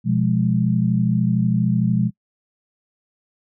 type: chord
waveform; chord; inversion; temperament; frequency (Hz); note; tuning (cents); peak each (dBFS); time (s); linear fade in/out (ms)
sine; F diminished; second; equal; 123.47 / 174.61 / 207.7; Cb3 / F3 / Ab3; 0 / 0 / 0; -20; 0.04-2.11; 50
effects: noise-tail reverb RT60 0.1 s tail -26 dB re dry